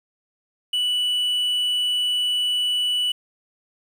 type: tone with quantisation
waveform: triangle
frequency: 2960 Hz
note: F#7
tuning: in tune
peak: -18 dBFS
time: 0.73-3.12 s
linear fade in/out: 5 ms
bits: 8
effects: none